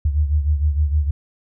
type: beating tone pair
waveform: sine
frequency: 73.42 / 79.92 Hz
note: D2 / D#2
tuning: 0 / +47 cents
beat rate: 6.5 Hz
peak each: -16 / -22 dBFS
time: 0.05-1.11 s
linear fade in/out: 5 ms
effects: none